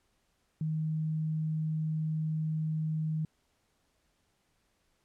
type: tone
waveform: sine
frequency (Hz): 156.8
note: D#3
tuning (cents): +14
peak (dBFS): -29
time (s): 0.61-3.25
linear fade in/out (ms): 2
effects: pink hiss -74 dBFS RMS until 5.04 s + low-pass 11000 Hz 12 dB/octave